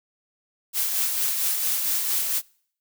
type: noise with tremolo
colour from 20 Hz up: blue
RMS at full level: -23 dBFS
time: 0.73-2.42 s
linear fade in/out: 50 ms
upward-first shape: sine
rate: 4.4 Hz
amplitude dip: 35%
effects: noise-tail reverb RT60 0.6 s tail -26 dB re dry